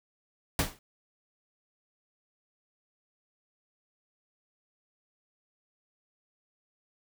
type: noise with exponential decay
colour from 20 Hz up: pink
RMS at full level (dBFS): -23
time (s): 0.59-0.79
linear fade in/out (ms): 2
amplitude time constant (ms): 42
effects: none